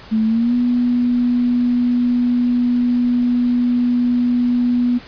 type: tone with pitch glide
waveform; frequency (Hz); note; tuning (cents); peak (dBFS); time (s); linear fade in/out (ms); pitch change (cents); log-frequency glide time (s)
sine; 220 to 244.1; A3 to B3; 0 to -20; -13; 0.11-4.99; 20; +180; 0.26-0.54
effects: pink hiss -39 dBFS RMS until 5.07 s + resampled to 11025 Hz